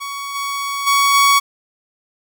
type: tone with level steps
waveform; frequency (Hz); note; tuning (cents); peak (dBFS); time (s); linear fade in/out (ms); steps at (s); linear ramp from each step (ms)
sawtooth; 1121; C#6; +19; -21 / -17 / -8 / -6; 0-1.4; 20; 0.34 / 0.86 / 1.13; 20
effects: none